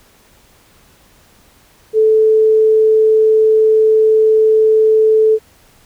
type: tone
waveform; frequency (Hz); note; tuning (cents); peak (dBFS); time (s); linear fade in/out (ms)
sine; 437; A4; -12; -7; 1.93-5.39; 50
effects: pink hiss -49 dBFS RMS until 5.85 s